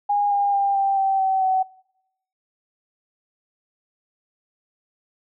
sine tone with pitch steps, 818 / 807.2 / 796.6 / 786 / 775.7 / 765.4 / 755.3 Hz, G#5 / G#5 / G5 / G5 / G5 / G5 / F#5, -26 / -49 / +28 / +4 / -18 / -42 / +35 cents, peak -17 dBFS, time 0.09-1.63 s, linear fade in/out 10 ms, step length 220 ms, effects noise-tail reverb RT60 0.9 s tail -26 dB re dry

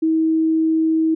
sine tone, 320.4 Hz, E4, 49 cents flat, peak -14 dBFS, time 0.02-1.15 s, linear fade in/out 10 ms, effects none

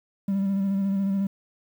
triangle tone with vibrato, 196 Hz, G3, in tune, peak -19 dBFS, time 0.28-1.27 s, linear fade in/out 5 ms, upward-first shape square, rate 14 Hz, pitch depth 22 cents each way, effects tanh soft clip ceiling -16 dBFS + 9-bit

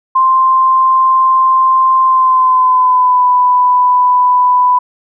sine tone with pitch glide, 1046.5 to 994.6 Hz, C6 to B5, 0 to +12 cents, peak -6 dBFS, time 0.15-4.79 s, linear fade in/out 10 ms, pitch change -88 cents, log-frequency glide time 2.03-3.26 s, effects none

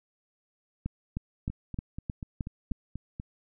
two click trains, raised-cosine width 5 ms, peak -24 / -19 dBFS, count 8 / 7, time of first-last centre 1.5-3.199 / 0.86-2.718 s, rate 4.12 / 3.23 Hz, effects none

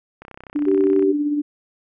click train, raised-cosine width 0.5 ms, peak -23 dBFS, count 27, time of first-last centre 0.22-1.025 s, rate 32.3 Hz
sine tone with tremolo, 293.7 Hz, D4, in tune, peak -16 dBFS, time 0.55-1.42 s, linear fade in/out 10 ms, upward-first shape triangle, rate 17 Hz, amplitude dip 45%
sine tone, 386.6 Hz, G4, 24 cents flat, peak -15 dBFS, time 0.66-1.13 s, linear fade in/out 20 ms
effects none

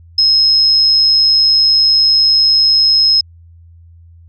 sine tone, 5150 Hz, E8, 41 cents flat, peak -7 dBFS, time 0.18-3.21 s, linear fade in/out 5 ms, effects added 84 Hz sine -38 dBFS peak until 4.28 s

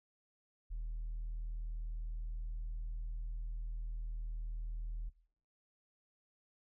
sine tone, 39.85 Hz, D#1, 42 cents sharp, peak -36 dBFS, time 0.7-5.1 s, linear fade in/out 20 ms, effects noise-tail reverb RT60 0.7 s tail -23 dB re dry + tanh soft clip ceiling -36 dBFS

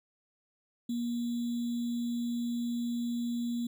sine tone with sample-and-hold, 237.6 Hz, A#3, 33 cents sharp, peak -30 dBFS, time 0.89-3.67 s, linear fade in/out 5 ms, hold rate 3675 Hz, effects none

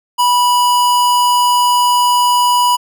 square tone, 980 Hz, B5, 14 cents flat, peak -10 dBFS, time 0.18-2.77 s, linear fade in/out 20 ms, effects none

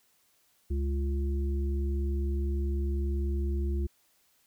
harmonic tone, 69.6 Hz, C#2, 8 cents sharp, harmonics 1 / 3 / 5, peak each -27 / -40 / -38 dBFS, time 0.7-3.87 s, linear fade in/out 10 ms, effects white hiss -68 dBFS RMS until 4.46 s

